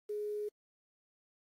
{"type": "tone with quantisation", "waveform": "sine", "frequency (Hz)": 418.1, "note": "G#4", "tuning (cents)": 12, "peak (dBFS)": -35, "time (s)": [0.09, 0.49], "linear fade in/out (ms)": 10, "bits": 10, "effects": ["AAC 48 kbps"]}